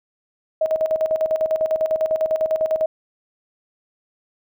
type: tone with tremolo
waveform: sine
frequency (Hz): 633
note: D#5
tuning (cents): +30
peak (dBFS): -15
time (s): 0.61-2.86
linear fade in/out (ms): 5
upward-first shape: square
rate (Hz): 10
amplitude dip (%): 70
effects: none